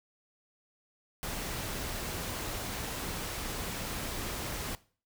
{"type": "noise", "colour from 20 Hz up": "pink", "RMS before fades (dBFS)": -37, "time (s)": [1.23, 4.75], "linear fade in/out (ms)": 0, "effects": ["noise-tail reverb RT60 0.4 s tail -19 dB re dry"]}